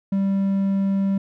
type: tone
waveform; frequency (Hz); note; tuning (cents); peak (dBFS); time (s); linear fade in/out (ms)
triangle; 195.6; G3; -4; -16; 0.12-1.18; 5
effects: none